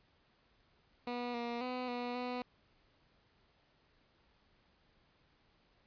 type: tone with pitch steps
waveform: 15% pulse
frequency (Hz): 243.3 / 237.1 / 251.7 / 243.9 / 247.9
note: B3 / A#3 / B3 / B3 / B3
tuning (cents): -26 / +30 / +33 / -21 / +7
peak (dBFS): -31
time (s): 1.07-2.42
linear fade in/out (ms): 2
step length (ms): 270
effects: pink hiss -71 dBFS RMS until 5.86 s + resampled to 11025 Hz